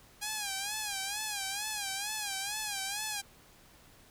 5% pulse tone with vibrato, 817 Hz, G#5, 29 cents flat, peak -22 dBFS, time 0.21-3.22 s, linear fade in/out 20 ms, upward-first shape sine, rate 2.2 Hz, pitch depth 100 cents each way, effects pink hiss -59 dBFS RMS until 4.1 s

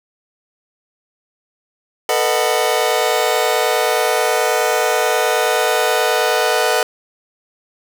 sawtooth chord, B dominant seventh, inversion third, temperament just, 444.5 / 493.9 / 617.4 / 740.8 Hz, A4 / B4 / D#5 / F#5, +18 / 0 / -14 / +2 cents, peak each -16 dBFS, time 2.09-6.83 s, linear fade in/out 2 ms, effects none

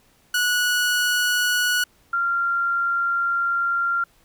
sawtooth / sine tone pair in turn, 1467 / 1384.7 Hz, F#6 / F6, -15 / -15 cents, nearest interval minor second, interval 100 cents, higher first, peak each -15 / -19 dBFS, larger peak first, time 0.34-1.84 / 2.13-4.04 s, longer second, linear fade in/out 5 ms, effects pink hiss -59 dBFS RMS until 4.24 s

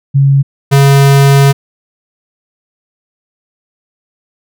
sine / square tone pair in turn, 138.2 / 138.9 Hz, C#3 / C#3, -5 / +4 cents, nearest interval unison, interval 9 cents, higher second, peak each -4 dBFS, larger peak neither, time 0.14-0.43 / 0.71-1.53 s, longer second, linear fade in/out 20 ms, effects none

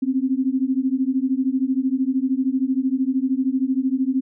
sine beating tone pair, 256.3 / 269.3 Hz, C4 / C#4, -36 / -50 cents, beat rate 13 Hz, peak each -21 dBFS, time 0.02-4.21 s, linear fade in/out 10 ms, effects none

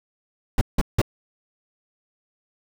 brown noise bursts, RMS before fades -17 dBFS, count 3, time 0.58-1.016 s, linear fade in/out 2 ms, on 32 ms, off 170 ms, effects none

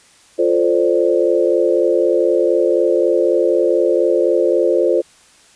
sine chord, D minor seventh, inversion first, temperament equal, 349.2 / 440 / 523.3 / 587.3 Hz, F4 / A4 / C5 / D5, 0 / 0 / 0 / 0 cents, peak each -16 / -18 / -16 / -20 dBFS, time 0.38-5.02 s, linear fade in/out 20 ms, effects white hiss -49 dBFS RMS until 5.55 s + resampled to 22050 Hz

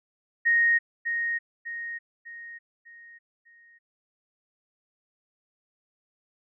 sine tone with echo, 1864.7 Hz, A#6, in tune, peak -18 dBFS, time 0.45-0.79 s, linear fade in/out 20 ms, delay 600 ms, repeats 5, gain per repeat -7 dB, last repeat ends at 3.79 s, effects none

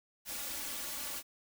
white noise with comb filter, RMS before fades -40 dBFS, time 0.25-1.23 s, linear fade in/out 50 ms, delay 3.5 ms, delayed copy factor +0.75, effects none

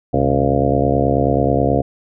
harmonic tone with a mistuned harmonic, 69.3 Hz, C#2, in tune, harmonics 1 / 2 / 3 / 4 / 5 / 6 / 7 / 8 / 9 / 10, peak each -24 / -20 / -24 / -20 / -26 / -23 / -21 / -22 / -26 / -21 dBFS, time 0.13-1.82 s, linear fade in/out 10 ms, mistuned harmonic 2, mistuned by -150 cents, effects none

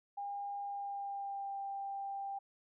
sine tone with pitch glide, 806 to 791.2 Hz, G5 to G5, +48 to +16 cents, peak -38 dBFS, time 0.17-2.39 s, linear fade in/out 10 ms, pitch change -32 cents, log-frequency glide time 0.6-1.57 s, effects none

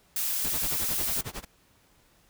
blue noise, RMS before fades -29 dBFS, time 0.16-1.21 s, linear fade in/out 2 ms
pink noise with tremolo, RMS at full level -35 dBFS, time 0.44-1.45 s, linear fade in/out 10 ms, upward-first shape sine, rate 11 Hz, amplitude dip 95%
effects pink hiss -63 dBFS RMS until 2.29 s

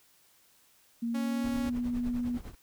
sine tone with pitch glide, 233.1 to 242.9 Hz, A#3 to B3, 0 to -29 cents, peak -29 dBFS, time 1.02-2.38 s, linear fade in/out 10 ms, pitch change +71 cents, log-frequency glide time 1.23-1.61 s
sawtooth tone, 277.2 Hz, C#4, in tune, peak -32 dBFS, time 1.14-1.7 s, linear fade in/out 10 ms
brown noise with tremolo, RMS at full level -38 dBFS, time 1.44-2.55 s, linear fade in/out 5 ms, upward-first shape triangle, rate 9.9 Hz, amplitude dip 90%
effects white hiss -64 dBFS RMS until 2.62 s

